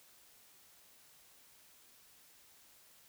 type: silence
effects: white hiss -63 dBFS RMS until 3.08 s